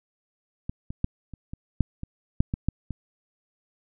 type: clicks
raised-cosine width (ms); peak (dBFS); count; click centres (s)
5; -18 / -21 / -11 / -27 / -23 / -7 / -21 / -6 / -14 / -10 / -19; 11; 0.695 / 0.905 / 1.044 / 1.337 / 1.535 / 1.807 / 2.034 / 2.405 / 2.539 / 2.686 / 2.907
effects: none